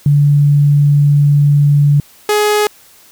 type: tone pair in turn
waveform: sine / sawtooth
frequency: 144.6 / 419.5 Hz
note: D3 / G#4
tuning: -27 / +17 cents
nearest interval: octave + tritone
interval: 1844 cents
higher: second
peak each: -6 dBFS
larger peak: neither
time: 0.06-2 / 2.29-2.67 s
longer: first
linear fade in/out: 2 ms
effects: white hiss -44 dBFS RMS until 3.11 s